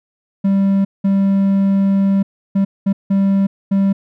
triangle tone bursts at uneven times, 196 Hz, G3, in tune, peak -9 dBFS, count 6, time 0.44-0.85 / 1.04-2.23 / 2.55-2.65 / 2.86-2.93 / 3.1-3.47 / 3.71-3.93 s, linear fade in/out 10 ms, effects none

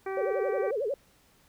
harmonic tone, 385.5 Hz, G4, 29 cents flat, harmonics 1 / 2 / 3 / 4 / 5 / 6, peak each -32 / -38 / -42 / -44 / -46 / -48 dBFS, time 0.06-0.71 s, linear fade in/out 5 ms
sine tone with vibrato, 486.2 Hz, B4, 27 cents flat, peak -27 dBFS, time 0.17-0.94 s, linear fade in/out 2 ms, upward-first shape sine, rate 11 Hz, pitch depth 300 cents each way
effects pink hiss -63 dBFS RMS until 1.48 s

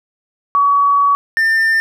sine / triangle tone pair in turn, 1132 / 1796.9 Hz, C#6 / A6, +36 / +36 cents, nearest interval minor sixth, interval 800 cents, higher second, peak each -9 dBFS, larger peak neither, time 0.55-1.15 / 1.37-1.8 s, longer first, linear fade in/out 0 ms, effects none

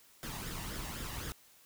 pink noise with flanger, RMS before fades -41 dBFS, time 0.23-1.32 s, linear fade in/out 0 ms, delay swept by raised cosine 0.57 to 1.09 ms, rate 3.9 Hz, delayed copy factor +0.55, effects white hiss -62 dBFS RMS until 1.65 s

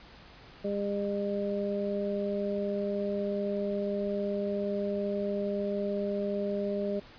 harmonic tone, 201.8 Hz, G#3, 49 cents flat, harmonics 1 / 2 / 3, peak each -33 / -33 / -33 dBFS, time 0.64-7 s, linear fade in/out 10 ms, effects pink hiss -52 dBFS RMS until 7.18 s + resampled to 11025 Hz

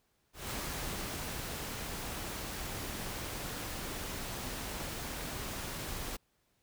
pink noise with ADSR envelope, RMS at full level -38 dBFS, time 0.33-6.17 s, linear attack 170 ms, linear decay 1200 ms, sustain -2 dB, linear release 13 ms, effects pink hiss -75 dBFS RMS until 6.62 s

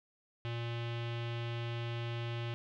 square tone with low-pass filter, 117.6 Hz, A#2, 16 cents sharp, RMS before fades -38 dBFS, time 0.45-2.54 s, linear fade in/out 0 ms, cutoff 3100 Hz, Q 3.1, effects none

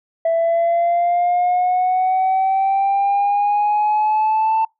sine exponential sweep, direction up, 659.3 to 890 Hz, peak -12 dBFS, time 0.25-4.65 s, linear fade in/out 5 ms, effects noise-tail reverb RT60 0.2 s tail -26 dB re dry + tanh soft clip ceiling -12 dBFS

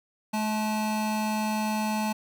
square tone pair together, 214.6 / 865.6 Hz, A3 / A5, -43 / -29 cents, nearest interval 2 octaves, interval 2414 cents, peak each -28 / -31 dBFS, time 0.33-2.13 s, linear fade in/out 10 ms, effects none

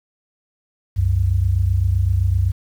sine tone pair together, 67.1 / 94.89 Hz, C2 / F#2, +44 / +44 cents, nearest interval tritone, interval 600 cents, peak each -19 / -16 dBFS, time 0.96-2.52 s, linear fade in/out 20 ms, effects 8-bit

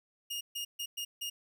sawtooth tone bursts at uneven times, 2845 Hz, F7, 31 cents sharp, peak -32 dBFS, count 5, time 0.3-0.41 / 0.55-0.65 / 0.79-0.86 / 0.97-1.05 / 1.21-1.3 s, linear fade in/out 10 ms, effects none

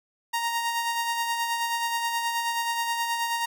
sawtooth tone with tremolo, 932.3 Hz, A#5, in tune, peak -20 dBFS, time 0.33-3.46 s, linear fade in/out 10 ms, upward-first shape sine, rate 9.4 Hz, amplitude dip 40%, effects none

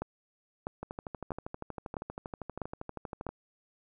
two click trains, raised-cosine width 1 ms, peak -24 / -20 dBFS, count 32 / 6, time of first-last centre 0.83-3.29 / 0.02-3.267 s, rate 12.6 / 1.54 Hz, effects none

